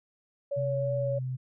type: tone with vibrato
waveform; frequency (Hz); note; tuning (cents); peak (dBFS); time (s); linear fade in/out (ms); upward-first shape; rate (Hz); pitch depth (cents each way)
sine; 563; C#5; +27; -28; 0.51-1.19; 10; triangle; 2.9; 20
type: tone with pitch glide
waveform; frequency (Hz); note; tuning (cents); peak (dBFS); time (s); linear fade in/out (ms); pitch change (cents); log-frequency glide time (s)
sine; 132.7 to 128.77; C3 to C3; +25 to -27; -30; 0.56-1.37; 20; -52; 0.81-0.92
effects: none